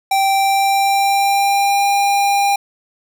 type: tone with pitch glide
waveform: square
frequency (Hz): 781 to 801.6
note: G5 to G5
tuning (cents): -7 to +38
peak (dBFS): -13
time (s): 0.11-2.56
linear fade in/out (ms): 5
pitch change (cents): +45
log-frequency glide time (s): 0.24-1.87
effects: none